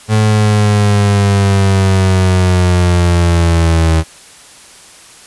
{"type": "linear sweep", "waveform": "35% pulse", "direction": "down", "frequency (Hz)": [108.7, 80], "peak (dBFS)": -6, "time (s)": [0.08, 4.04], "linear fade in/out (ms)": 50, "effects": ["white hiss -38 dBFS RMS until 5.26 s", "resampled to 24000 Hz"]}